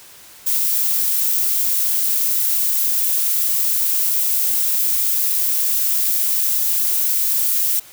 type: noise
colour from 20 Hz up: violet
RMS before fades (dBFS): -18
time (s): 0.46-7.8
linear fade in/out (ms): 10
effects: white hiss -43 dBFS RMS until 7.92 s